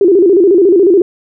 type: tone with vibrato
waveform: sine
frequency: 370 Hz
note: F#4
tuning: in tune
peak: -4 dBFS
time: 0.01-1.02 s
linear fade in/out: 2 ms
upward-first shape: square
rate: 14 Hz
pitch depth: 130 cents each way
effects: none